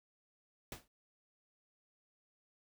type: noise with exponential decay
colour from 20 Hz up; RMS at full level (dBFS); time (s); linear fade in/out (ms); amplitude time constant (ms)
pink; -42; 0.72-0.88; 2; 33
effects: none